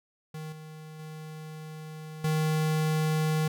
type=tone with level steps; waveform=square; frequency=156 Hz; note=D#3; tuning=5 cents sharp; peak=-37 / -43 / -40 / -25 dBFS; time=0.34-3.48 s; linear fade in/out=5 ms; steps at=0.52 / 0.99 / 2.24 s; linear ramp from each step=5 ms; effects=none